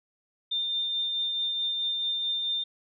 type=tone with tremolo; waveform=sine; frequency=3605 Hz; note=A7; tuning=41 cents sharp; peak=-25 dBFS; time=0.51-2.64 s; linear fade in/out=10 ms; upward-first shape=triangle; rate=4.6 Hz; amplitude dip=30%; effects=none